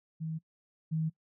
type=tone pair in turn; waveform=sine; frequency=159.8 / 159.09 Hz; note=D#3 / D#3; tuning=+47 / +39 cents; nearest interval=unison; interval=8 cents; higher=first; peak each=-33 / -28 dBFS; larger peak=second; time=0.2-0.39 / 0.91-1.1 s; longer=neither; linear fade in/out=20 ms; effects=noise-tail reverb RT60 0.1 s tail -22 dB re dry